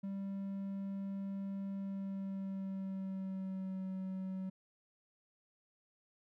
triangle tone with pitch glide, 196 to 188.78 Hz, G3 to F#3, 0 to +35 cents, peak -36 dBFS, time 0.03-4.5 s, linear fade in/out 10 ms, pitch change -65 cents, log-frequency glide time 1.75-3.85 s, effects none

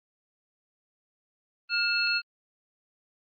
sine tone cluster, 1420 / 2650 / 4295 Hz, F6 / E7 / C8, +28 / +9 / +44 cents, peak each -28 dBFS, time 1.69-2.22 s, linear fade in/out 50 ms, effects Opus 32 kbps

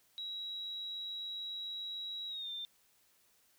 sine tone with pitch glide, 3871 to 3591 Hz, B7 to A7, -35 to +35 cents, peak -39 dBFS, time 0.18-2.65 s, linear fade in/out 0 ms, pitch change -130 cents, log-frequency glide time 2.28-2.5 s, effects white hiss -70 dBFS RMS until 3.58 s

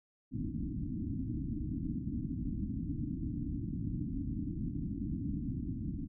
white low-pass noise, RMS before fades -37 dBFS, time 0.31-6.08 s, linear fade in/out 50 ms, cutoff 310 Hz, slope 96 dB/octave, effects none

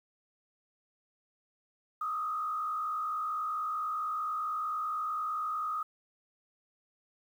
sine tone with frequency modulation, 1244.5 Hz, D#6, in tune, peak -31 dBFS, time 2.01-5.83 s, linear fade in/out 5 ms, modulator 55.6 Hz, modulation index 0.74, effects 10-bit

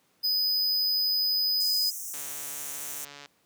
square tone, 4996 Hz, D#8, 6 cents sharp, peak -24 dBFS, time 0.23-1.91 s, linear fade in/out 20 ms
pink high-pass noise, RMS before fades -37 dBFS, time 1.6-3.05 s, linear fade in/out 5 ms, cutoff 5700 Hz, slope 96 dB/octave
click train, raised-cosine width 0.2 ms, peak -27 dBFS, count 161, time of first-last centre 2.14-3.259 s, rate 143 Hz
effects pink hiss -67 dBFS RMS until 3.45 s + high-pass 150 Hz 12 dB/octave

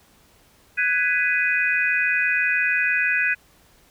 sine chord, G# minor seventh, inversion third, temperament just, 1495.1 / 1661.2 / 1993.5 / 2492 Hz, F#6 / G#6 / B6 / D#7, +18 / 0 / +16 / +2 cents, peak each -24 / -24 / -26 / -22 dBFS, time 0.77-3.35 s, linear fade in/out 20 ms, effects pink hiss -56 dBFS RMS until 3.9 s

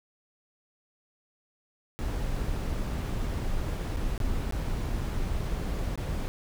brown noise with dropouts, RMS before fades -30 dBFS, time 1.99-6.28 s, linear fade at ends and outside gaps 0 ms, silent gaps 3.963-3.97 / 4.178-4.202 / 4.509-4.524 / 5.957-5.976 s, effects none

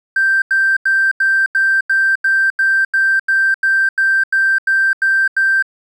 triangle tone bursts, 1568 Hz, G6, in tune, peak -7 dBFS, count 16, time 0.16-5.625 s, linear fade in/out 5 ms, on 260 ms, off 87 ms, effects tanh soft clip ceiling -8 dBFS

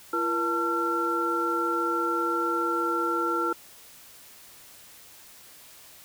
sine tone cluster, 340 / 477.9 / 887 / 1363 Hz, F4 / A#4 / A5 / F6, -46 / +43 / +14 / -43 cents, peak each -29 / -33 / -35 / -26 dBFS, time 0.13-3.53 s, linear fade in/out 5 ms, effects white hiss -50 dBFS RMS until 6.04 s

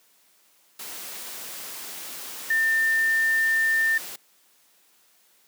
sine tone in noise, 1800 Hz, A6, 39 cents sharp, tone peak -19 dBFS, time 2.5-3.98 s, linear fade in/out 5 ms, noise white, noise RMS -37 dBFS, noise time 0.79-4.16 s, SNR +15 dB, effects white hiss -61 dBFS RMS until 5.47 s + high-pass 200 Hz 12 dB/octave

